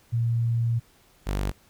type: tone pair in turn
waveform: sine / sawtooth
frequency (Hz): 116.54 / 49.12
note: A#2 / G1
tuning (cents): 0 / +4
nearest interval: octave + minor third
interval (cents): 1496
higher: first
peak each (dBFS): -21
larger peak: neither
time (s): 0.12-0.8 / 1.26-1.52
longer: first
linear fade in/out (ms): 20
effects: pink hiss -59 dBFS RMS until 1.69 s